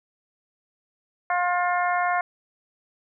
harmonic tone, 355.2 Hz, F4, 29 cents sharp, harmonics 2 / 3 / 4 / 5 / 6, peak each -23 / -27 / -29 / -31 / -33 dBFS, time 1.3-2.21 s, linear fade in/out 2 ms, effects none

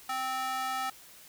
square tone with high-pass filter, 260.4 Hz, C4, 8 cents flat, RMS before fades -33 dBFS, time 0.09-0.9 s, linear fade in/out 5 ms, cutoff 1000 Hz, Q 5.2, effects white hiss -53 dBFS RMS until 1.28 s

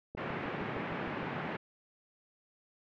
click train, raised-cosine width 2 ms, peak -29 dBFS, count 8, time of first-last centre 0.15-1.23 s, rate 6.48 Hz
pink band-pass noise, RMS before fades -38 dBFS, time 0.17-1.57 s, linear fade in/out 10 ms, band 130 to 2400 Hz, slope 24 dB/octave
effects none

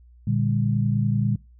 sine chord, G minor, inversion first, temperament equal with one note detuned, 116.54 / 146.83 / 200.8 Hz, Bb2 / D3 / G3, 0 / 0 / +42 cents, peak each -22 / -25 / -25 dBFS, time 0.27-1.36 s, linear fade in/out 5 ms, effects noise-tail reverb RT60 0.3 s tail -24 dB re dry + added 60 Hz sine -48 dBFS peak until 1.59 s

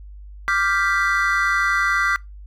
triangle chord, G dominant seventh, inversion second, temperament equal, 1174.7 / 1396.9 / 1568 / 1975.5 Hz, D6 / F6 / G6 / B6, 0 / 0 / 0 / 0 cents, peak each -21 dBFS, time 0.48-2.16 s, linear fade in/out 0 ms, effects noise-tail reverb RT60 0.2 s tail -23 dB re dry + added 50 Hz sine -36 dBFS peak until 2.46 s

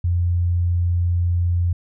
sine tone, 87.31 Hz, F2, in tune, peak -16 dBFS, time 0.04-1.73 s, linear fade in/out 5 ms, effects none

